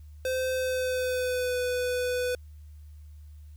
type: tone with pitch glide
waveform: square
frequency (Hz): 516 to 497.3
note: C5 to B4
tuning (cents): -24 to +12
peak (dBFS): -27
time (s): 0.25-2.35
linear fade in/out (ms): 2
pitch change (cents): -64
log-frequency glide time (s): 0.53-1.59
effects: added 75 Hz sine -44 dBFS peak until 3.56 s + white hiss -69 dBFS RMS until 3.56 s